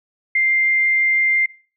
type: tone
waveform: sine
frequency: 2098 Hz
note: C7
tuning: 4 cents sharp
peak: -14 dBFS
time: 0.35-1.46 s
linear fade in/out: 5 ms
effects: noise-tail reverb RT60 0.4 s tail -20 dB re dry